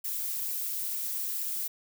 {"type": "noise with flanger", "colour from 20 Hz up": "violet", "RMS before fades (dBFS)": -33, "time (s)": [0.04, 1.68], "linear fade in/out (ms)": 10, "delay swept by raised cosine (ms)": [0.39, 5.69], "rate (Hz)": 2.2, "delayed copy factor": 0.5, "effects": []}